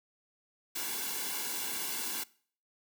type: noise with comb filter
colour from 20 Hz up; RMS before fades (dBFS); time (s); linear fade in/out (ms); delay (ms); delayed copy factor
white; -36; 0.75-2.24; 10; 1.6; -0.7
effects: noise-tail reverb RT60 0.5 s tail -22 dB re dry + high-pass 200 Hz 12 dB/octave